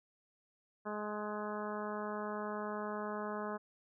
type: harmonic tone with a mistuned harmonic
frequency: 210 Hz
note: G#3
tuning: 19 cents sharp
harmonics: 1 / 2 / 3 / 4 / 5 / 6 / 7 / 8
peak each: -43 / -43 / -44 / -47 / -45 / -47 / -50 / -54 dBFS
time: 0.85-3.58 s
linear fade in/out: 20 ms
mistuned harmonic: 7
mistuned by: +22 cents
effects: none